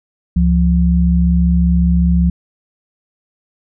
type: tone pair together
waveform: sine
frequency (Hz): 69.3 / 174.63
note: C#2 / F3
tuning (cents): 0 / 0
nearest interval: octave + major third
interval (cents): 1600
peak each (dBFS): -12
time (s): 0.36-2.3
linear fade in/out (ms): 5
effects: none